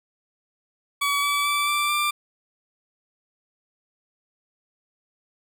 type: tone with pitch steps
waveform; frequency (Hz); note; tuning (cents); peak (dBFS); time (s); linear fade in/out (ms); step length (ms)
20% pulse; 1137 / 1148.9 / 1160.9 / 1173 / 1185.3; C#6 / D6 / D6 / D6 / D6; +44 / -38 / -20 / -2 / +16; -16; 1.01-2.11; 10; 220
effects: none

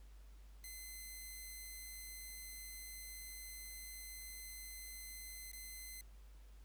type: tone with dropouts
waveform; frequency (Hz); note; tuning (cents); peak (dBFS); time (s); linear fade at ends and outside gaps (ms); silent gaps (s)
5% pulse; 2051; C7; -35; -39; 0.64-6.01; 1; 5.516-5.532
effects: added 50 Hz sine -55 dBFS peak until 6.64 s + pink hiss -71 dBFS RMS until 6.64 s

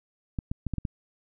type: clicks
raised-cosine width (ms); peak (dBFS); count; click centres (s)
5; -17; 6; 0.388 / 0.515 / 0.667 / 0.737 / 0.783 / 0.852
effects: none

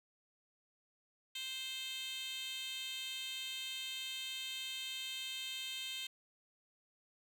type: tone with high-pass filter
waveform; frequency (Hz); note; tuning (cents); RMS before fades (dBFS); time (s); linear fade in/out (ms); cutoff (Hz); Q
10% pulse; 523.3; C5; 0; -43; 1.35-6.07; 5; 3300; 3.2
effects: none

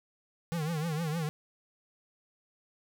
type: tone with vibrato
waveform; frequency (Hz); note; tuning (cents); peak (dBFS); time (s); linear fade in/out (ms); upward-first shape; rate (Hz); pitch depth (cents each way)
square; 160; D#3; +49; -31; 0.52-1.29; 0; triangle; 6.5; 150
effects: 12-bit

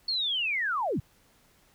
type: linear sweep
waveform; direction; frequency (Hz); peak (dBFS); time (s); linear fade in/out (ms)
sine; down; 4400 to 81.5; -26; 0.08-1; 5
effects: pink hiss -63 dBFS RMS until 1.74 s

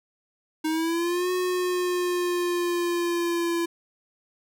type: linear two-way sweep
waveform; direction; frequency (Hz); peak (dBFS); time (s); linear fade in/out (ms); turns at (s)
square; up then down; 311.1 to 365.2 to 338.4; -24; 0.64-3.66; 10; 1.31
effects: none

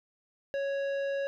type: tone with tanh clipping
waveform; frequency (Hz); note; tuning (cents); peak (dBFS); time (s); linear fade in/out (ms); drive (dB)
sine; 554.4; C#5; 0; -31; 0.54-1.27; 0; 12
effects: none

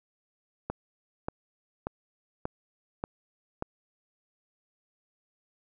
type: click train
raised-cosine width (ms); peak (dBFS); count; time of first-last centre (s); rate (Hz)
1; -17; 6; 0.7-3.624; 1.71
effects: none

